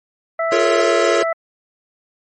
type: harmonic tone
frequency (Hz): 660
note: E5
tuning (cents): +2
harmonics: 1 / 2 / 3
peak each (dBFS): -18 / -23 / -26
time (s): 0.39-1.33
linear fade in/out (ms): 5
type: chord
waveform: square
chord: Bb minor seventh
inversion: second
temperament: equal with one note detuned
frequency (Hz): 349.2 / 424.5 / 466.2 / 554.4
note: F4 / Ab4 / Bb4 / Db5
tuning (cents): 0 / +38 / 0 / 0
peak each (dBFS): -21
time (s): 0.52-1.23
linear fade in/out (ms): 2
effects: MP3 32 kbps